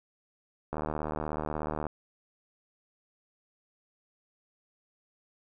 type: click train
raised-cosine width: 1 ms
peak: -19 dBFS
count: 88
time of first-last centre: 0.73-1.867 s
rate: 76.5 Hz
effects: none